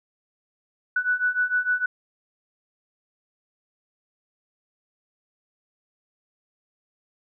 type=beating tone pair; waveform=sine; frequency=1480 / 1486.6 Hz; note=F#6 / F#6; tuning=0 / +8 cents; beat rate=6.6 Hz; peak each=-25 / -23 dBFS; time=0.96-1.86 s; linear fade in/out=5 ms; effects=none